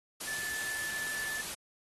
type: tone in noise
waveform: sine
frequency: 1746 Hz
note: A6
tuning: 14 cents flat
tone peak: -36 dBFS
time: 0.27-1.42 s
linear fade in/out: 10 ms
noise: white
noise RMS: -39 dBFS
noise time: 0.2-1.55 s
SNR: 0 dB
effects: AAC 32 kbps